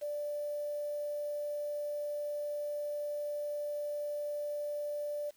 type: tone with quantisation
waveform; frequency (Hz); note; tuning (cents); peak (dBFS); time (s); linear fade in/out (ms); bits
sine; 588; D5; +2; -34; 0.01-5.31; 20; 9
effects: white hiss -68 dBFS RMS until 5.36 s